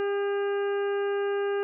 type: harmonic tone with a mistuned harmonic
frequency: 401.7 Hz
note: G4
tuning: 42 cents sharp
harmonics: 1 / 2 / 3 / 4 / 5 / 6 / 7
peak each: -25 / -38 / -40 / -38 / -50 / -51 / -47 dBFS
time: 0-1.63 s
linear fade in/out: 0 ms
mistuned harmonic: 3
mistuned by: +22 cents
effects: none